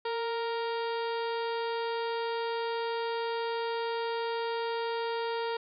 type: harmonic tone with a mistuned harmonic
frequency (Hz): 466.2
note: A#4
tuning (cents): 0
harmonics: 1 / 2 / 3 / 4 / 5 / 6 / 7 / 8 / 9 / 10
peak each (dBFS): -32 / -35 / -42 / -45 / -49 / -48 / -48 / -48 / -53 / -49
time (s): 0.05-5.57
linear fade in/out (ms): 5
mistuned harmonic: 1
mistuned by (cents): -29
effects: none